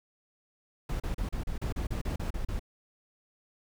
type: noise bursts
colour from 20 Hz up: brown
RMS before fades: -32 dBFS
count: 12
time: 0.89-2.595 s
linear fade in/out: 5 ms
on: 110 ms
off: 35 ms
effects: none